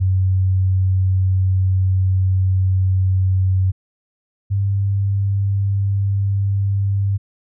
sine tone pair in turn, 94 / 99.05 Hz, F#2 / G2, +28 / +18 cents, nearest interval minor second, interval 90 cents, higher second, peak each -13 / -15 dBFS, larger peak first, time 0-3.72 / 4.5-7.18 s, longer first, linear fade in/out 20 ms, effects none

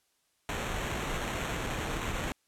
pink noise with sample-and-hold, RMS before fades -34 dBFS, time 0.49-2.32 s, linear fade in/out 0 ms, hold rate 4900 Hz, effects white hiss -73 dBFS RMS until 2.47 s + low-pass 11000 Hz 12 dB/octave

